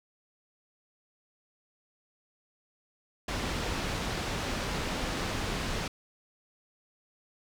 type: low-pass noise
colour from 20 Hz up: pink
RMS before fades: -33 dBFS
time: 3.28-5.88 s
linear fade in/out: 5 ms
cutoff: 5500 Hz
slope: 12 dB/octave
effects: none